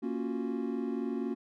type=chord; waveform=triangle; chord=Gb major seventh; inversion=first; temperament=equal; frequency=233.1 / 277.2 / 349.2 / 370 Hz; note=Bb3 / Db4 / F4 / Gb4; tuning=0 / 0 / 0 / 0 cents; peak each=-33 / -34 / -38 / -36 dBFS; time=0.02-1.35 s; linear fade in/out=20 ms; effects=none